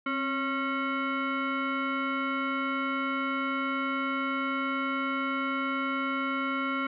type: tone with frequency modulation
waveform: sine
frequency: 554 Hz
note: C#5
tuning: 1 cent flat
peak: -27 dBFS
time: 0.06-6.87 s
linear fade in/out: 5 ms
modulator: 821 Hz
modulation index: 2
effects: none